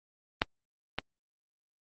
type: clicks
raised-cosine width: 0.3 ms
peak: -7 / -14 dBFS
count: 2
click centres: 0.419 / 0.986 s
effects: Opus 24 kbps